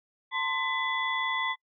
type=tone cluster; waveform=sine; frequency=897 / 1042 / 2004 / 3433 Hz; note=A5 / C6 / B6 / A7; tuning=+33 / -7 / +25 / -43 cents; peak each=-35 / -32 / -30 / -36 dBFS; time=0.31-1.56 s; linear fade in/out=50 ms; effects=noise-tail reverb RT60 0.1 s tail -26 dB re dry